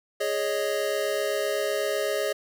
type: chord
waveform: square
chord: Ab suspended fourth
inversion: none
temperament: equal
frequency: 415.3 / 554.4 / 622.3 Hz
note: Ab4 / Db5 / Eb5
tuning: 0 / 0 / 0 cents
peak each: -30 dBFS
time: 0.2-2.33 s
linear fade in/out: 10 ms
effects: none